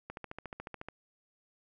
click train, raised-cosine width 0.5 ms, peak -26 dBFS, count 12, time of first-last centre 0.1-0.886 s, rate 14 Hz, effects none

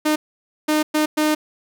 sawtooth tone bursts at uneven times, 305.7 Hz, D#4, 30 cents flat, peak -12 dBFS, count 4, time 0.05-0.16 / 0.68-0.83 / 0.94-1.06 / 1.17-1.35 s, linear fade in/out 10 ms, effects none

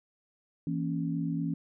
sine chord, A# diminished, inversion second, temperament equal, 164.81 / 233.1 / 277.2 Hz, E3 / A#3 / C#4, 0 / 0 / 0 cents, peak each -31 / -37 / -33 dBFS, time 0.67-1.54 s, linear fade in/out 2 ms, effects none

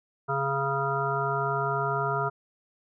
harmonic tone, 138 Hz, C#3, 7 cents flat, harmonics 1 / 3 / 5 / 7 / 9 / 10, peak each -32 / -32 / -32 / -32 / -32 / -32 dBFS, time 0.28-2.3 s, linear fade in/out 20 ms, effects none

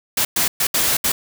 white noise bursts at uneven times, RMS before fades -18 dBFS, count 5, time 0.17-0.25 / 0.36-0.48 / 0.6-0.67 / 0.74-0.97 / 1.04-1.12 s, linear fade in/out 5 ms, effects none

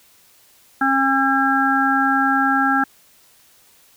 harmonic tone, 270 Hz, C#4, 45 cents flat, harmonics 1 / 3 / 5 / 6, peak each -20 / -20 / -20 / -20 dBFS, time 0.81-2.84 s, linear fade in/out 5 ms, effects white hiss -53 dBFS RMS until 3.96 s

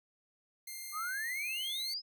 5% pulse tone, 2106 Hz, C7, 11 cents sharp, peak -32 dBFS, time 0.67-1.94 s, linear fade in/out 5 ms
sine exponential sweep, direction up, 1174.7 to 5180 Hz, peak -35 dBFS, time 0.92-2.02 s, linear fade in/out 50 ms
effects none

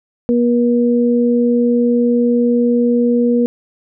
sine tone pair together, 240 / 480 Hz, B3 / B4, -49 / -49 cents, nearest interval octave, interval 1200 cents, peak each -12 / -15 dBFS, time 0.29-3.46 s, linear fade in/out 0 ms, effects none

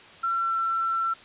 sine tone with pitch glide, 1355 to 1345.6 Hz, E6 to E6, +47 to +35 cents, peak -23 dBFS, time 0.23-1.14 s, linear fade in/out 10 ms, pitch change -12 cents, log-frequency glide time 0.41-0.5 s, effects white hiss -48 dBFS RMS until 1.24 s + resampled to 8000 Hz

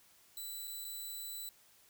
5% pulse tone with dropouts, 3982 Hz, B7, 14 cents sharp, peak -34 dBFS, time 0.37-1.49 s, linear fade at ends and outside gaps 1 ms, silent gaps 0.673-0.677 / 0.845-0.849 s, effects white hiss -65 dBFS RMS until 1.89 s

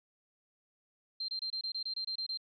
sine tone bursts, 4157 Hz, C8, 12 cents flat, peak -34 dBFS, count 11, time 1.2-2.374 s, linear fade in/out 5 ms, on 84 ms, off 25 ms, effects none

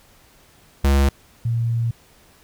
square / sine tone pair in turn, 69.3 / 116.3 Hz, C#2 / A#2, 0 / -4 cents, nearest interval major sixth, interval 896 cents, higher second, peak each -14 / -18 dBFS, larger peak first, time 0.84-1.09 / 1.45-1.91 s, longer second, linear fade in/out 5 ms, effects pink hiss -53 dBFS RMS until 2.43 s

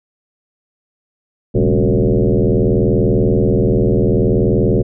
sine tone with frequency modulation, 130 Hz, C3, 11 cents flat, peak -10 dBFS, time 1.54-4.83 s, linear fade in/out 20 ms, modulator 80.6 Hz, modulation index 4.6, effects none

